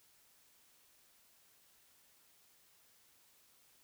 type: silence
effects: white hiss -68 dBFS RMS until 3.83 s